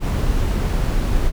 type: noise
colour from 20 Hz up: brown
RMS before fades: -18 dBFS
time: 0-1.32 s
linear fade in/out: 50 ms
effects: none